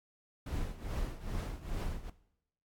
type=noise with tremolo; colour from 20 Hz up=brown; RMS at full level=-34 dBFS; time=0.46-2.1 s; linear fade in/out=5 ms; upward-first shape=triangle; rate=2.4 Hz; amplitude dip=85%; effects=noise-tail reverb RT60 0.8 s tail -17 dB re dry + AAC 64 kbps